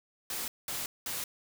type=noise bursts; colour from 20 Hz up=white; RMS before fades=-36 dBFS; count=3; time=0.3-1.24 s; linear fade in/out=2 ms; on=180 ms; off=200 ms; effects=none